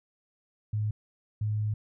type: tone pair in turn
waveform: sine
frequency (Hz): 106.4 / 106.4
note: G#2 / G#2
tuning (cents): +42 / +42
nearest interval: unison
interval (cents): 0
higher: neither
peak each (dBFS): -26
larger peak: neither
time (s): 0.73-0.91 / 1.41-1.74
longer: second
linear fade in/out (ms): 5
effects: none